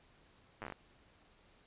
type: slowing click train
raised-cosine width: 0.5 ms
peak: -28 dBFS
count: 8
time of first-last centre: 0.62-0.723 s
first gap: 9 ms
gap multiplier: 1.16
effects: pink hiss -66 dBFS RMS until 1.66 s + resampled to 8000 Hz